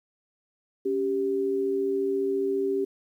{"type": "tone pair together", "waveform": "sine", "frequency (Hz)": [277.5, 392], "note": ["C#4", "G4"], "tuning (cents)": [2, 0], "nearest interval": "tritone", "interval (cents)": 598, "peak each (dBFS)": [-31, -24], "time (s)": [0.85, 2.85], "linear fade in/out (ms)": 10, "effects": ["10-bit"]}